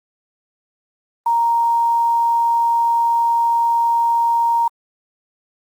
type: tone with quantisation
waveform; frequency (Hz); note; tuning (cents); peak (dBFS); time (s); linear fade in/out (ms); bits
sine; 932.3; A#5; 0; -13; 1.26-4.68; 5; 7
effects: Opus 24 kbps